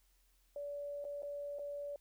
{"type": "tone with dropouts", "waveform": "sine", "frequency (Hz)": 575, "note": "D5", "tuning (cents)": -37, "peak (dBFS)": -40, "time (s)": [0.56, 1.96], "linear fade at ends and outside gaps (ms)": 2, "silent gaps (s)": [[1.043, 1.05], [1.222, 1.231], [1.587, 1.593]], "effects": ["added 43 Hz sine -70 dBFS peak until 2 s", "white hiss -75 dBFS RMS until 2 s"]}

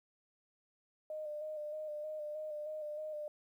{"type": "tone with vibrato", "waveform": "sine", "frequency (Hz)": 608, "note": "D#5", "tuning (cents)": -40, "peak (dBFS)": -39, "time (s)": [1.1, 3.28], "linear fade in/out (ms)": 2, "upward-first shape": "square", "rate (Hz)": 3.2, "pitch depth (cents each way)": 26, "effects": ["12-bit"]}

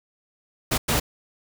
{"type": "noise bursts at uneven times", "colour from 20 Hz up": "pink", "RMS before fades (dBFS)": -22, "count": 2, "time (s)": [[0.71, 0.78], [0.88, 1]], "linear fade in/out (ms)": 10, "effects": []}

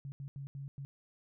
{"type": "tone bursts at uneven times", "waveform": "sine", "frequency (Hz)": 138.59, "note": "C#3", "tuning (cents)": 0, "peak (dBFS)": -40, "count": 5, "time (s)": [[0.05, 0.12], [0.2, 0.28], [0.36, 0.47], [0.55, 0.68], [0.78, 0.85]], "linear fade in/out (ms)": 0, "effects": []}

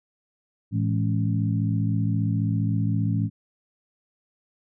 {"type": "harmonic tone with a mistuned harmonic", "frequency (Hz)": 55, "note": "A1", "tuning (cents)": 0, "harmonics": [2, 3, 4, 5], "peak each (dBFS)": [-23, -27, -29, -31], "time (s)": [0.71, 3.3], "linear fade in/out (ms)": 50, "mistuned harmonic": 4, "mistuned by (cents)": -90, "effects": []}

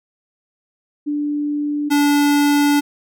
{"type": "tone pair in turn", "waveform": ["sine", "square"], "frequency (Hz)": [293.6, 289.4], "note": ["D4", "D4"], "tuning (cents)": [0, -25], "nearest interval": "unison", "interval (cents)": 25, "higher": "first", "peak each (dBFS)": [-18, -13], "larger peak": "second", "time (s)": [[1.06, 1.9], [1.9, 2.81]], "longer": "second", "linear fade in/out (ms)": 20, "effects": []}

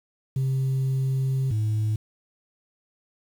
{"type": "tone pair in turn", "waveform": "sine", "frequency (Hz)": [132.9, 107.96], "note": ["C3", "A2"], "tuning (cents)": [27, -32], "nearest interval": "major third", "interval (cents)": 359, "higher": "first", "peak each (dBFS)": -19, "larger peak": "neither", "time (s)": [[0.36, 1.51], [1.51, 1.96]], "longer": "first", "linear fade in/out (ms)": 5, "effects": ["tanh soft clip ceiling -20 dBFS", "8-bit"]}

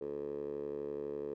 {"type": "tone with band-pass filter", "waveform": "10% pulse", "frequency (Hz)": 72, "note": "D2", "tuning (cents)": -34, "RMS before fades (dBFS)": -40, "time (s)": [0.01, 1.34], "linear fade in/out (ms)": 5, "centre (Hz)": 440, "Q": 5.5, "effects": []}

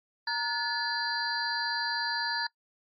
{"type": "tone cluster", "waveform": "sine", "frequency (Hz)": [929, 1444, 1725, 4125, 4711], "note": ["A#5", "F#6", "A6", "C8", "D8"], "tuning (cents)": [-6, -43, -35, -25, 5], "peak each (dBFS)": [-34, -39, -31, -37, -34], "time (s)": [0.27, 2.47], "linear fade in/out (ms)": 5, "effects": ["noise-tail reverb RT60 0.1 s tail -22 dB re dry", "MP3 48 kbps"]}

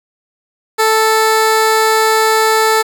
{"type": "tone", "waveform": "15% pulse", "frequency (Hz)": 440, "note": "A4", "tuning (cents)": 0, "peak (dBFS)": -3, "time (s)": [0.78, 2.83], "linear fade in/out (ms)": 20, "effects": ["7-bit"]}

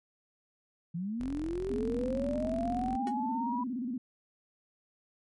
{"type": "linear sweep", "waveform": "sine", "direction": "up", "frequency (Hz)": [161.5, 991], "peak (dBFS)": -32, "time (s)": [0.94, 3.64], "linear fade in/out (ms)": 10}
{"type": "tone", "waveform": "sawtooth", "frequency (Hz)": 43.65, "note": "F1", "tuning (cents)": 0, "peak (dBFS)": -36, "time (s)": [1.2, 2.96], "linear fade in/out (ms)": 0}
{"type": "tone with vibrato", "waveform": "sine", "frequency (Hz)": 246.9, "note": "B3", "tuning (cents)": 0, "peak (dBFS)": -32, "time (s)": [1.7, 3.98], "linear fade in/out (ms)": 5, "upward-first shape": "square", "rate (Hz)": 17, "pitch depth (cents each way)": 110}
{"type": "tone with exponential decay", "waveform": "30% pulse", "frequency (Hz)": 370, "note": "F#4", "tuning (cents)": 0, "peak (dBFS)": -32, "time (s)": [3.07, 3.15], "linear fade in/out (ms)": 1, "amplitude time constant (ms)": 17}
{"effects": ["MP3 48 kbps"]}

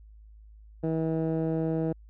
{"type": "tone with low-pass filter", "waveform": "15% pulse", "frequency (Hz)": 161, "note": "E3", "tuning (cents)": -41, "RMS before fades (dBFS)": -28, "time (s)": [0.83, 1.93], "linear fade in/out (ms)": 10, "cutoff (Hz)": 560, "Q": 0.91, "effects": ["added 53 Hz sine -48 dBFS peak until 2.09 s"]}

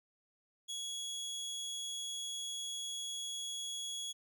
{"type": "tone", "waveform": "25% pulse", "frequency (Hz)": 3344, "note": "G#7", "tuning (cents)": 11, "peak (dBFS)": -35, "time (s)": [0.68, 4.13], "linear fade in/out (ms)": 20, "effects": []}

